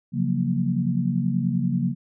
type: chord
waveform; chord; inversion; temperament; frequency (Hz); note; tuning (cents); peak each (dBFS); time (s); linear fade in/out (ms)
sine; Gb major seventh; second; equal with one note detuned; 136.05 / 174.61 / 185 / 233.1; Db3 / F3 / Gb3 / Bb3; -32 / 0 / 0 / 0; -26; 0.12-1.95; 50
effects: none